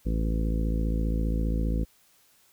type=harmonic tone; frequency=55 Hz; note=A1; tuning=in tune; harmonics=1 / 2 / 3 / 4 / 5 / 6 / 7 / 8 / 9; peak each=-25 / -36 / -33 / -35 / -36 / -41 / -45 / -47 / -41 dBFS; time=0.05-1.85 s; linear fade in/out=20 ms; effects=white hiss -62 dBFS RMS until 2.52 s